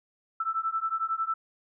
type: beating tone pair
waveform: sine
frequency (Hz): 1318.5 / 1329.5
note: E6 / E6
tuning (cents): 0 / +14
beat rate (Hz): 11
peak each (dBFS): -30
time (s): 0.4-1.34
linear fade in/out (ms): 5
effects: none